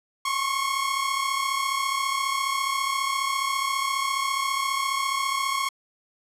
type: tone pair together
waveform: sawtooth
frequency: 1074 / 1108.7 Hz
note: C6 / C#6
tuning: +45 / 0 cents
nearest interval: minor second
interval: 55 cents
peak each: -23 dBFS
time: 0.25-5.69 s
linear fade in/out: 5 ms
effects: low-pass 12000 Hz 12 dB/octave